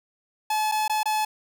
45% pulse tone with dropouts, 859 Hz, A5, 42 cents flat, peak -22 dBFS, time 0.5-1.25 s, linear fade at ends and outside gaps 5 ms, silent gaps 0.716-0.72 / 0.88-0.896 / 1.032-1.056 s, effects none

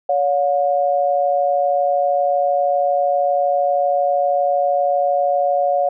sine tone pair together, 565 / 717.7 Hz, C#5 / F5, +33 / +47 cents, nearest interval major third, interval 414 cents, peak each -17 dBFS, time 0.09-5.89 s, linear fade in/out 5 ms, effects none

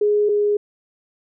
sine tone pair in turn, 416.3 / 413.9 Hz, G#4 / G#4, +4 / -6 cents, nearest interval unison, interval 10 cents, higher first, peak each -14 / -15 dBFS, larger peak first, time 0.01-0.29 / 0.29-0.57 s, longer neither, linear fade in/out 5 ms, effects none

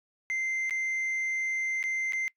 sine tone with dropouts, 2083 Hz, C7, 8 cents flat, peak -25 dBFS, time 0.3-2.28 s, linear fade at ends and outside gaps 0 ms, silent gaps 0.696-0.708 / 1.828-1.839 / 2.123-2.133 s, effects noise-tail reverb RT60 0.1 s tail -24 dB re dry + tanh soft clip ceiling -27 dBFS

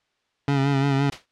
25% pulse tone with vibrato, 138.59 Hz, C#3, in tune, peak -15 dBFS, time 0.48-1.1 s, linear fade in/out 2 ms, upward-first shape sine, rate 5.8 Hz, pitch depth 41 cents each way
white noise with exponential decay, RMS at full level -26 dBFS, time 1.12-1.26 s, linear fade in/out 5 ms, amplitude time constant 29 ms
effects white hiss -71 dBFS RMS until 1.31 s + low-pass 4000 Hz 12 dB/octave

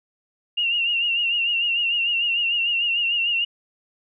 sine tone with vibrato, 2794 Hz, F7, in tune, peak -19 dBFS, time 0.57-3.45 s, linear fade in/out 10 ms, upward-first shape triangle, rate 6.7 Hz, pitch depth 70 cents each way, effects none

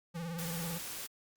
square tone with vibrato, 167.9 Hz, E3, 32 cents sharp, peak -38 dBFS, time 0.14-0.79 s, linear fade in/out 20 ms, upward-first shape triangle, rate 18 Hz, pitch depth 89 cents each way
white noise, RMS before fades -42 dBFS, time 0.38-1.07 s, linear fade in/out 10 ms
effects Opus 48 kbps

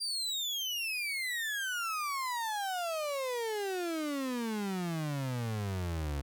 35% pulse exponential sweep, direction down, 4800 to 68.3 Hz, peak -31 dBFS, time 0-6.22 s, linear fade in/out 20 ms, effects none

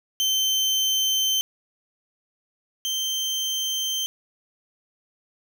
30% pulse tone pair in turn, 3100 / 3125 Hz, G7 / G7, -20 / -6 cents, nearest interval unison, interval 14 cents, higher second, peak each -17 / -21 dBFS, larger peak first, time 0.2-1.41 / 2.85-4.06 s, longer neither, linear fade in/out 0 ms, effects none

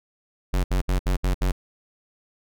square tone bursts, 46.14 Hz, F#1, 4 cents flat, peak -20 dBFS, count 6, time 0.53-1.52 s, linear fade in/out 10 ms, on 110 ms, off 66 ms, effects none

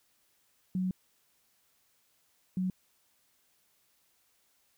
sine tone bursts at uneven times, 185 Hz, F#3, in tune, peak -28 dBFS, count 2, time 0.75-0.91 / 2.57-2.7 s, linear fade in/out 2 ms, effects white hiss -71 dBFS RMS until 4.77 s

